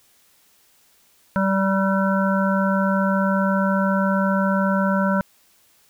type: harmonic tone with a mistuned harmonic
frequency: 193.9 Hz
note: G3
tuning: 19 cents flat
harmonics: 1 / 3 / 5 / 7 / 8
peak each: -19 / -24 / -26 / -27 / -28 dBFS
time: 1.36-5.21 s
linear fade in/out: 0 ms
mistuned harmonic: 8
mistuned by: -41 cents
effects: white hiss -58 dBFS RMS until 5.89 s